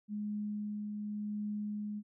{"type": "tone with tremolo", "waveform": "sine", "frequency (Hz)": 208.9, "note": "G#3", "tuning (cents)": 10, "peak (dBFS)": -34, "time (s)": [0.08, 2.03], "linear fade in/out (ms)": 50, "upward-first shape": "triangle", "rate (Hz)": 0.89, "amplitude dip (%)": 30, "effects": []}